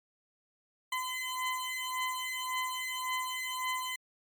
20% pulse beating tone pair, 1020 / 1021.8 Hz, C6 / C6, -44 / -41 cents, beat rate 1.8 Hz, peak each -31 dBFS, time 0.92-3.96 s, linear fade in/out 5 ms, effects MP3 96 kbps

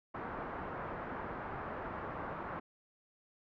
white low-pass noise, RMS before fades -42 dBFS, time 0.14-2.6 s, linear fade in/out 10 ms, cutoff 1400 Hz, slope 24 dB/octave, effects none

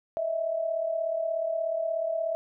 sine tone pair together, 622.3 / 659 Hz, D#5 / E5, 0 / -1 cents, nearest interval minor second, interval 99 cents, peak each -33 / -27 dBFS, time 0.17-2.35 s, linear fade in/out 0 ms, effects none

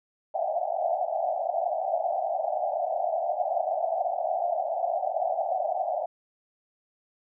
white band-pass noise, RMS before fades -28 dBFS, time 0.34-6.06 s, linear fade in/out 5 ms, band 610 to 770 Hz, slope 96 dB/octave, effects none

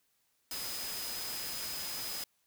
sine tone in noise, 5030 Hz, D#8, 18 cents sharp, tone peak -42 dBFS, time 0.51-2.24 s, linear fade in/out 2 ms, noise white, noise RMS -40 dBFS, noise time 0.51-2.24 s, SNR -5 dB, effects white hiss -75 dBFS RMS until 2.46 s

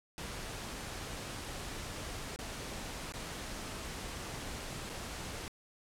pink noise with dropouts, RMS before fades -42 dBFS, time 0.18-5.48 s, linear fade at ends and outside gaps 0 ms, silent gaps 2.361-2.389 / 3.122-3.138 / 4.893-4.898 s, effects low-pass 10000 Hz 12 dB/octave

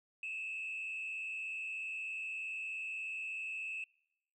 sine tone with frequency modulation, 2607 Hz, E7, 20 cents flat, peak -37 dBFS, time 0.23-3.84 s, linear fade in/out 2 ms, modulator 76.8 Hz, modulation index 1, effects noise-tail reverb RT60 0.8 s tail -25 dB re dry + tanh soft clip ceiling -35 dBFS

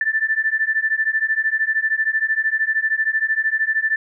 sine beating tone pair, 1760 / 1773 Hz, A6 / A6, 0 / +13 cents, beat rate 13 Hz, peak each -20 dBFS, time 0.01-3.96 s, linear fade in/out 2 ms, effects none

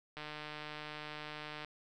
click train, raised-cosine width 0.3 ms, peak -28 dBFS, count 224, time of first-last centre 0.17-1.647 s, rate 151 Hz, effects none

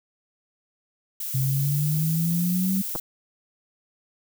violet noise, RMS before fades -31 dBFS, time 1.2-3 s, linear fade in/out 5 ms
sine exponential sweep, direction up, 130.1 to 195.2 Hz, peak -21 dBFS, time 1.34-2.82 s, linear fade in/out 10 ms
clicks, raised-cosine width 1 ms, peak -17 dBFS, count 2, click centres 2.953 / 2.959 s
effects none

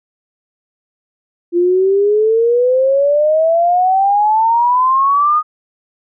sine exponential sweep, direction up, 342.7 to 1244.5 Hz, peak -9 dBFS, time 1.52-5.43 s, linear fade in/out 50 ms, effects none

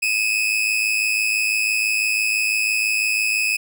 40% pulse tone pair together, 2491 / 2597 Hz, D#7 / E7, +1 / -26 cents, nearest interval minor second, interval 73 cents, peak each -20 dBFS, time 0.02-3.57 s, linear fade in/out 10 ms, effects none

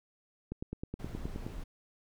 click train, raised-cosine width 3 ms, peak -24 dBFS, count 10, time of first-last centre 0.52-1.465 s, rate 9.52 Hz
brown noise, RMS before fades -42 dBFS, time 0.99-1.64 s, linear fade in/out 10 ms
effects none

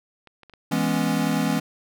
clicks, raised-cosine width 0.3 ms, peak -31 dBFS, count 8, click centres 0.273 / 0.433 / 0.497 / 0.537 / 0.838 / 0.909 / 0.96 / 1.022 s
square chord, C# minor seventh, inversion first, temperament equal, 164.81 / 207.7 / 246.9 / 277.2 Hz, E3 / G#3 / B3 / C#4, 0 / 0 / 0 / 0 cents, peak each -27 dBFS, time 0.71-1.6 s, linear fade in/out 10 ms
effects none

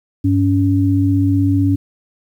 sine tone pair together, 99 / 281.2 Hz, G2 / C#4, +18 / +25 cents, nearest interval octave + tritone, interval 1807 cents, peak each -14 dBFS, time 0.24-1.76 s, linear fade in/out 10 ms, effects 8-bit

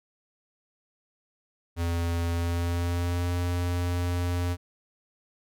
square tone with pitch glide, 85 to 88.1 Hz, F2 to F2, -46 to +16 cents, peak -26 dBFS, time 1.76-4.57 s, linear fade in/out 50 ms, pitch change +62 cents, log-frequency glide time 2.31-3.34 s, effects none

